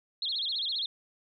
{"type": "tone with vibrato", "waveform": "sine", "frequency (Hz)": 3729, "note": "A#7", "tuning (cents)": 0, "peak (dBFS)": -29, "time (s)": [0.22, 0.86], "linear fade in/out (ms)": 2, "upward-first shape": "sine", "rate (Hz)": 15, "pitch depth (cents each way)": 260, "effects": []}